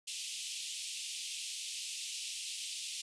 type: band-pass noise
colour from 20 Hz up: pink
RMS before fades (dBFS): -42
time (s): 0.07-3.02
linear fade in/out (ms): 10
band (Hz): 2600 to 9700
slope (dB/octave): 48
effects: none